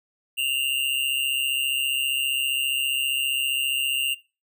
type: tone with amplitude modulation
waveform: square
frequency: 2794 Hz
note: F7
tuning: in tune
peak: -20 dBFS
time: 0.37-4.15 s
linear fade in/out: 20 ms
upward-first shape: sine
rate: 135 Hz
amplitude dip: 70%
effects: noise-tail reverb RT60 0.3 s tail -20 dB re dry